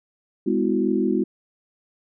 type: tone cluster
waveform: sine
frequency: 205.9 / 252.2 / 324.5 / 366.3 Hz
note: G#3 / B3 / E4 / F#4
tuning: -15 / +36 / -27 / -17 cents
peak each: -24 dBFS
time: 0.46-1.24 s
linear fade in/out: 10 ms
effects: none